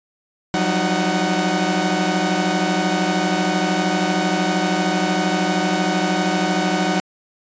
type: tone cluster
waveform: sawtooth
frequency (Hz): 177.6 / 190.5 / 308.7 / 745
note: F3 / G3 / D#4 / F#5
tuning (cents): +29 / -49 / -14 / +12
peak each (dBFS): -19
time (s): 0.54-7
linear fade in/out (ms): 0
effects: resampled to 16000 Hz